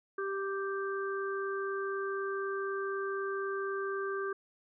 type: harmonic tone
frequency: 392 Hz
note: G4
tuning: in tune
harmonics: 1 / 3 / 4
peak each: -34 / -39 / -40 dBFS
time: 0.18-4.33 s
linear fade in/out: 5 ms
effects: none